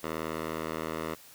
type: tone with band-pass filter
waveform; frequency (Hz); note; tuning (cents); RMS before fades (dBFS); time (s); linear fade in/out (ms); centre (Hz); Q
10% pulse; 79.7; D#2; +42; -35; 0.03-1.15; 10; 980; 0.58
effects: white hiss -53 dBFS RMS until 1.34 s